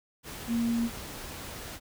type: tone in noise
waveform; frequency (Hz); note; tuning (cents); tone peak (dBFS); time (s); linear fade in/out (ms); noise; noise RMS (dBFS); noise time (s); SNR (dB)
sine; 233.1; A#3; 0; -25; 0.47-0.9; 50; pink; -41; 0.23-1.8; +13
effects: none